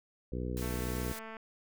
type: harmonic tone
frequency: 61.74 Hz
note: B1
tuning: in tune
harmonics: 1 / 2 / 3 / 4 / 5 / 6 / 7 / 8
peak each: -37 / -40 / -42 / -43 / -44 / -45 / -45 / -46 dBFS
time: 0.32-1.13 s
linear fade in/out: 5 ms
type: noise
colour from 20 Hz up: white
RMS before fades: -45 dBFS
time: 0.57-1.19 s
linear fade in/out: 0 ms
type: click train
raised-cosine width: 0.5 ms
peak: -31 dBFS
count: 167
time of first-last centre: 0.62-1.368 s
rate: 222 Hz
effects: none